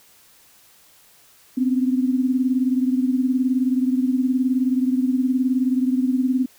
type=beating tone pair; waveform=sine; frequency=253.4 / 272.4 Hz; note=B3 / C#4; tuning=+45 / -30 cents; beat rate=19 Hz; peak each=-18 / -23 dBFS; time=1.57-6.46 s; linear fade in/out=10 ms; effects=white hiss -53 dBFS RMS until 6.58 s